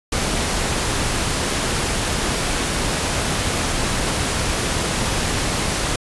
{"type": "noise", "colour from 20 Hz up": "pink", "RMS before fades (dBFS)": -21, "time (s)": [0.12, 5.96], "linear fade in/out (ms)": 5, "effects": ["resampled to 24000 Hz"]}